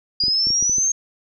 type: linear sweep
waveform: sine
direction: up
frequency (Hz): 4828 to 6460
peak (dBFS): -16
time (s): 0.2-0.92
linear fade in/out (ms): 5
type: clicks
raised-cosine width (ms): 3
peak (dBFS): -21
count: 7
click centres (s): 0.238 / 0.282 / 0.47 / 0.505 / 0.625 / 0.696 / 0.783
effects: none